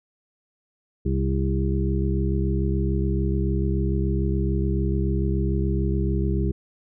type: harmonic tone with a mistuned harmonic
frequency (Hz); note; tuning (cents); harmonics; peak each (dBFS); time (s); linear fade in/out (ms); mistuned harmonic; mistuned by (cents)
66.9; C2; +39; 1 / 2 / 3 / 5 / 6; -23 / -26 / -28 / -30 / -31; 1.05-6.52; 10; 5; -16
effects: none